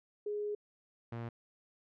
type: tone pair in turn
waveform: sine / sawtooth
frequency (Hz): 416.1 / 116.76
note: G#4 / A#2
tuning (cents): +3 / +3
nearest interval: octave + minor seventh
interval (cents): 2200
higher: first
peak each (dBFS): -34 / -35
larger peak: first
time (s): 0.26-0.55 / 1.12-1.29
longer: first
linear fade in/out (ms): 5
effects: low-pass 2000 Hz 12 dB/octave